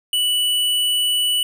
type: tone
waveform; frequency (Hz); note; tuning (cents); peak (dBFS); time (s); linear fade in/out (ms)
square; 2960; F#7; 0; -17; 0.13-1.43; 2
effects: none